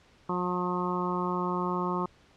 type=harmonic tone; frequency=179.5 Hz; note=F3; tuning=48 cents sharp; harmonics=1 / 2 / 3 / 4 / 5 / 6 / 7; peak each=-32 / -33 / -41 / -42 / -35 / -33 / -38 dBFS; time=0.29-2.06 s; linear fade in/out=5 ms; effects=pink hiss -60 dBFS RMS until 2.36 s + low-pass 5000 Hz 12 dB/octave